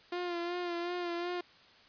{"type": "tone with vibrato", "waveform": "sawtooth", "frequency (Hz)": 349.2, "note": "F4", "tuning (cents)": 0, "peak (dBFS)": -30, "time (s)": [0.12, 1.41], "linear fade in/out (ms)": 5, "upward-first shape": "sine", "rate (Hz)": 2.7, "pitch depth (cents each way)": 36, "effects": ["white hiss -59 dBFS RMS until 1.88 s", "resampled to 11025 Hz"]}